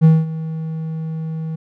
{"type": "tone with ADSR envelope", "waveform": "triangle", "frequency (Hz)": 160, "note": "D#3", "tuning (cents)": 49, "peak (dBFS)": -3, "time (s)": [0.01, 1.56], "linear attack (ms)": 34, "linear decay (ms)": 210, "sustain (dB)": -17, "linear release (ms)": 10, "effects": []}